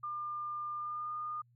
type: tone with pitch glide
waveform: sine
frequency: 1200 to 1218.9 Hz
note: D6 to D#6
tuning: +37 to -36 cents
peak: -36 dBFS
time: 0.03-1.42 s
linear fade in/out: 10 ms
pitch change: +27 cents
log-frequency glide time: 0.77-1.13 s
effects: added 120 Hz sine -64 dBFS peak until 1.55 s